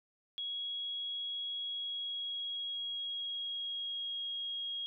sine tone with pitch glide, 3322 to 3278 Hz, G#7 to G#7, 0 to -23 cents, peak -36 dBFS, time 0.38-4.86 s, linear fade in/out 0 ms, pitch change -23 cents, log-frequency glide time 1.53-4.21 s, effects none

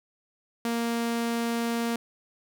sawtooth tone, 233.1 Hz, A#3, in tune, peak -22 dBFS, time 0.65-1.96 s, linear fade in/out 2 ms, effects none

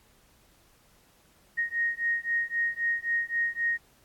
sine beating tone pair, 1864.7 / 1868.5 Hz, A#6 / A#6, 0 / +4 cents, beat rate 3.8 Hz, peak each -29 dBFS, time 1.57-3.78 s, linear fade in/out 20 ms, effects pink hiss -62 dBFS RMS until 4.04 s + AAC 64 kbps

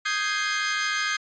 sawtooth chord, Ab major seventh, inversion second, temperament equal, 1244.5 / 1568 / 1661.2 / 2093 Hz, Eb6 / G6 / Ab6 / C7, 0 / 0 / 0 / 0 cents, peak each -26 dBFS, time 0.05-1.17 s, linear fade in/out 10 ms, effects resampled to 16000 Hz

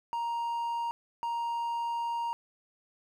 triangle tone bursts at uneven times, 936 Hz, A#5, 7 cents sharp, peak -28 dBFS, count 2, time 0.13-0.91 / 1.23-2.33 s, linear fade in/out 0 ms, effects none

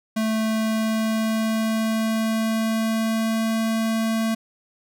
square tone with pitch glide, 220 to 223.6 Hz, A3 to A3, 0 to +28 cents, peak -21 dBFS, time 0.16-4.35 s, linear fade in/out 10 ms, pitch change +28 cents, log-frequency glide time 0.4-3.56 s, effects none

